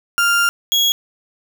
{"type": "tone pair in turn", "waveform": "35% pulse", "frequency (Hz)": [1396.9, 3322], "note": ["F6", "G#7"], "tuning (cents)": [0, 0], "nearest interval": "octave + minor third", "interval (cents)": 1500, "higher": "second", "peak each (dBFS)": -11, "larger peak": "neither", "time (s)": [[0.18, 0.49], [0.72, 0.92]], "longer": "first", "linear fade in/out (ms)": 0, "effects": []}